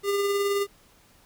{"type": "tone with tremolo", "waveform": "square", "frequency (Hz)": 401.9, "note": "G4", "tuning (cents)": 43, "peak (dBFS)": -22, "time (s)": [0.03, 0.67], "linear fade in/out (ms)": 50, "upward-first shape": "triangle", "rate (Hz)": 19, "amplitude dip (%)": 35, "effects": ["pink hiss -58 dBFS RMS until 1.25 s"]}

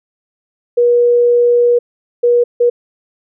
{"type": "tone bursts at uneven times", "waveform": "sine", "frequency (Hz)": 481, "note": "B4", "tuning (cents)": -46, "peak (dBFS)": -7, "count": 3, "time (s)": [[0.77, 1.79], [2.23, 2.44], [2.6, 2.7]], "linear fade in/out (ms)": 10, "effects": []}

